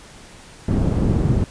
white low-pass noise, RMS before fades -18 dBFS, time 0.68-1.44 s, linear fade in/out 2 ms, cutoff 200 Hz, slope 12 dB/octave, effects pink hiss -43 dBFS RMS until 1.5 s + resampled to 22050 Hz

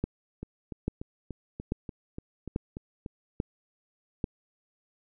two click trains, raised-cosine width 3 ms, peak -24 / -15 dBFS, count 10 / 6, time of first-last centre 0.43-3.062 / 0.04-4.242 s, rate 3.42 / 1.19 Hz, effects none

